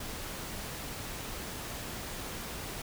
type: noise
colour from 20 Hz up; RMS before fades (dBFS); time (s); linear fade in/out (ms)
pink; -40; 0-2.82; 5
effects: none